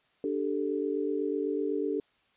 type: chord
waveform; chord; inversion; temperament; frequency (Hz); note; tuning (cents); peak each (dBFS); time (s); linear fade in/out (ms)
sine; D suspended fourth; none; equal; 293.7 / 392 / 440; D4 / G4 / A4; 0 / 0 / 0; -32; 0.24-2; 2
effects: white hiss -68 dBFS RMS until 2.36 s + resampled to 8000 Hz